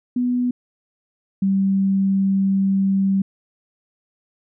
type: tone pair in turn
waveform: sine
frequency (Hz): 246.9 / 194.22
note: B3 / G3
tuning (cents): 0 / -16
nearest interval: major third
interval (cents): 416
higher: first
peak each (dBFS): -17 / -15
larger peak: second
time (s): 0.16-0.51 / 1.42-3.22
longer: second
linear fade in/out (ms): 5
effects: none